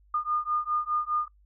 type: beating tone pair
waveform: sine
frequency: 1215 / 1219.9 Hz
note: D#6 / D#6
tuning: -42 / -35 cents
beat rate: 4.9 Hz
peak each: -29 dBFS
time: 0.14-1.28 s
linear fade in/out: 5 ms
effects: noise-tail reverb RT60 0.1 s tail -22 dB re dry + added 50 Hz sine -57 dBFS peak until 1.45 s